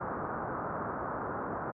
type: low-pass noise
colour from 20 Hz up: white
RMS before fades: -36 dBFS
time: 0-1.72 s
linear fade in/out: 20 ms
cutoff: 1400 Hz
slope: 48 dB/octave
effects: high-pass 80 Hz 12 dB/octave